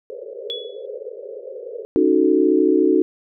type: band-pass noise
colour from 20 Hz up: white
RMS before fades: -33 dBFS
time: 0.1-1.85 s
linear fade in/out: 0 ms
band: 400 to 550 Hz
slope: 96 dB/octave
type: tone with exponential decay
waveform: sine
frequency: 3392 Hz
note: G#7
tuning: 36 cents sharp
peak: -22 dBFS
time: 0.5-0.86 s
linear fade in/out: 0 ms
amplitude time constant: 77 ms
type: chord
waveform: sine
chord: D# half-diminished seventh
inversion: third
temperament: equal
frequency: 277.2 / 311.1 / 370 / 440 Hz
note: C#4 / D#4 / F#4 / A4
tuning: 0 / 0 / 0 / 0 cents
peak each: -21 / -17 / -17 / -20 dBFS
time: 1.96-3.02 s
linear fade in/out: 0 ms
effects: none